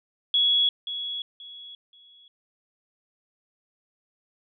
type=tone with echo; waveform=sine; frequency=3357 Hz; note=G#7; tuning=18 cents sharp; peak=-18 dBFS; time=0.34-0.69 s; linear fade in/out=2 ms; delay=530 ms; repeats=3; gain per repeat=-11 dB; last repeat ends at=2.28 s; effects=none